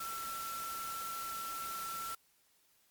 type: tone in noise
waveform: sine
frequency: 1343 Hz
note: E6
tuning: 32 cents sharp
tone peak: -40 dBFS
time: 0-2.15 s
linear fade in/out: 5 ms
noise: white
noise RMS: -45 dBFS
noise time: 0-2.15 s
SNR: +2 dB
effects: white hiss -71 dBFS RMS until 2.9 s + Opus 48 kbps